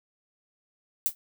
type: noise with exponential decay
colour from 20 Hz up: violet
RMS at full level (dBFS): -20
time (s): 1.06-1.15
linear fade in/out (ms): 0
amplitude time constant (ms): 18
effects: none